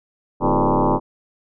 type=tone with frequency modulation; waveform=sine; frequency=312.5 Hz; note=D#4; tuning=8 cents sharp; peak=-14 dBFS; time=0.4-1 s; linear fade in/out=50 ms; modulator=94.6 Hz; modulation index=7.7; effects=none